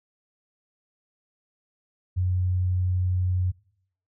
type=tone; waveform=sine; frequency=91.2 Hz; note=F#2; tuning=24 cents flat; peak=-21 dBFS; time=2.16-3.52 s; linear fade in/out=20 ms; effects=noise-tail reverb RT60 0.7 s tail -23 dB re dry